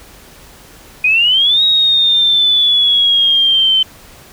sine exponential two-way sweep, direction up then down, 2457 to 3800 to 3072 Hz, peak -8 dBFS, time 1.04-3.83 s, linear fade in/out 5 ms, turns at 1.63 s, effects pink hiss -40 dBFS RMS until 4.32 s

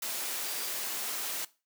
sine tone in noise, 4745 Hz, D8, 17 cents sharp, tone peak -45 dBFS, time 0.44-0.69 s, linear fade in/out 5 ms, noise white, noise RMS -35 dBFS, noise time 0.02-1.45 s, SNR -13 dB, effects noise-tail reverb RT60 0.3 s tail -19 dB re dry + high-pass 300 Hz 12 dB/octave

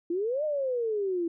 sine exponential two-way sweep, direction up then down, 329.6 to 622 to 329.6 Hz, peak -26 dBFS, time 0.1-1.28 s, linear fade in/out 5 ms, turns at 0.44 s, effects none

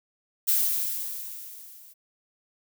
violet noise with level ramp, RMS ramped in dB -21 to -51 dBFS, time 0.47-1.94 s, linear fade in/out 20 ms, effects none

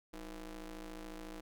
sawtooth ring-modulated tone, 170 Hz, F3, 46 cents flat, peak -38 dBFS, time 0.13-1.41 s, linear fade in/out 10 ms, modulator 143 Hz, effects none

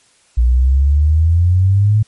sine exponential sweep, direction up, 58.27 to 109.4 Hz, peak -8 dBFS, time 0.37-2.03 s, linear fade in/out 10 ms, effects white hiss -53 dBFS RMS until 2.07 s + MP3 48 kbps

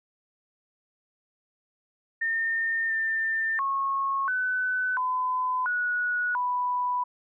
sine tone with pitch steps, 1818 / 1794 / 1093 / 1505 / 1012 / 1463 / 989 Hz, A#6 / A6 / C#6 / F#6 / B5 / F#6 / B5, -44 / +33 / -25 / +29 / +42 / -20 / +2 cents, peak -24 dBFS, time 2.21-7.04 s, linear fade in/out 10 ms, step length 690 ms, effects none

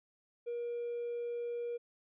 triangle tone with hard clipping, 475.9 Hz, A#4, 36 cents sharp, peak -36 dBFS, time 0.46-1.78 s, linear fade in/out 20 ms, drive 4 dB, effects resampled to 8000 Hz

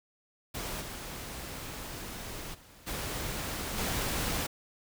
pink noise with level steps, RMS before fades -37 / -41 / -55 / -36 / -32 dBFS, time 0.54-4.47 s, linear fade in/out 10 ms, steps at 0.8 / 2.53 / 2.86 / 3.77 s, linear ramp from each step 20 ms, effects none

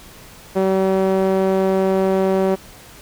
sawtooth tone with band-pass filter, 190.8 Hz, G3, 47 cents flat, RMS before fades -17 dBFS, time 0.55-2.56 s, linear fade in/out 20 ms, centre 470 Hz, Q 1.5, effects pink hiss -42 dBFS RMS until 3.01 s

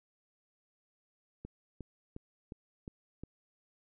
click train, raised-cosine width 3 ms, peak -30 dBFS, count 6, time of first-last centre 1.45-3.236 s, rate 2.8 Hz, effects none

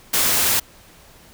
white noise, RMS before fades -18 dBFS, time 0.13-0.6 s, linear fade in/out 10 ms, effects pink hiss -48 dBFS RMS until 1.33 s

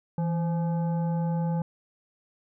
sine tone with frequency modulation, 164.81 Hz, E3, in tune, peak -24 dBFS, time 0.18-1.62 s, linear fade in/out 2 ms, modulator 684 Hz, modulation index 0.47, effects none

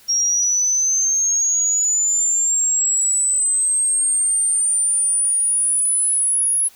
sine linear sweep, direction up, 5588 to 10548 Hz, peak -15 dBFS, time 0.08-6.69 s, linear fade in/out 20 ms, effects white hiss -49 dBFS RMS until 6.75 s

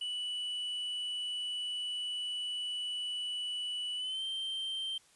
triangle tone with pitch glide, 2960 to 3136 Hz, F#7 to G7, 0 to 0 cents, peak -33 dBFS, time 0.01-4.98 s, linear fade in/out 5 ms, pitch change +100 cents, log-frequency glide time 3.96-4.24 s, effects white hiss -64 dBFS RMS until 5.15 s + resampled to 24000 Hz

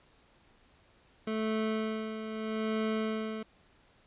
25% pulse tone with tremolo, 218.8 Hz, A3, 9 cents flat, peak -25 dBFS, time 1.27-3.43 s, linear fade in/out 5 ms, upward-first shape sine, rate 0.79 Hz, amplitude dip 60%, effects pink hiss -64 dBFS RMS until 4.06 s + resampled to 8000 Hz

